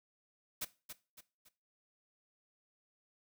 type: noise with echo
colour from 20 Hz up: white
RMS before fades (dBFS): -38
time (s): 0.61-0.65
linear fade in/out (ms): 10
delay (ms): 280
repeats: 3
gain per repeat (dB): -8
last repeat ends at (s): 1.49
effects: noise-tail reverb RT60 0.3 s tail -17 dB re dry